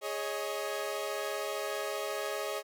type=chord; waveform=sawtooth; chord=Ab suspended fourth; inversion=none; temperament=equal with one note detuned; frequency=415.3 / 554.4 / 629.5 Hz; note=Ab4 / Db5 / Eb5; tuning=0 / 0 / +20 cents; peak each=-34 dBFS; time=0.01-2.63 s; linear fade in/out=50 ms; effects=none